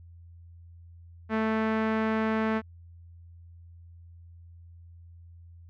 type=tone with low-pass filter; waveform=sawtooth; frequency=220 Hz; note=A3; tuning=in tune; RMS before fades=-27 dBFS; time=1.29-2.62 s; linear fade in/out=50 ms; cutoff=1800 Hz; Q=1.5; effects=added 85 Hz sine -47 dBFS peak until 5.69 s